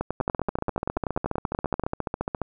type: two click trains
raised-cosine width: 1 ms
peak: -12 / -12 dBFS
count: 20 / 33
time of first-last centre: 0.01-1.837 / 0.21-2.417 s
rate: 10.4 / 14.5 Hz
effects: none